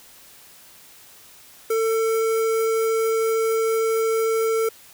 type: tone with notch filter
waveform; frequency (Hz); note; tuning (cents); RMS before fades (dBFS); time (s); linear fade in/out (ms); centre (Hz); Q
square; 447.8; A4; +30; -21; 1.7-4.69; 5; 3600; 0.82
effects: white hiss -48 dBFS RMS until 4.93 s